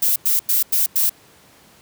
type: noise bursts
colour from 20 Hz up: violet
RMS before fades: -17 dBFS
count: 5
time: 0.02-1.096 s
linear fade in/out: 5 ms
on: 140 ms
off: 94 ms
effects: pink hiss -50 dBFS RMS until 1.81 s + high-pass 100 Hz 12 dB/octave